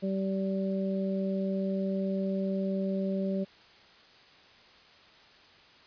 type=harmonic tone; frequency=192.9 Hz; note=G3; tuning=28 cents flat; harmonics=1 / 2 / 3; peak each=-29 / -36 / -35 dBFS; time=0.02-3.45 s; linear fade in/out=20 ms; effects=white hiss -56 dBFS RMS until 5.86 s + resampled to 11025 Hz